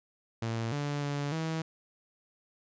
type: tone with pitch steps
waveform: sawtooth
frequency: 114.1 / 144.8 / 143.5 / 161 Hz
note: A#2 / D3 / D3 / E3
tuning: -37 / -24 / -40 / -41 cents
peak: -27 dBFS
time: 0.42-1.62 s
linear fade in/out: 5 ms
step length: 300 ms
effects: resampled to 16000 Hz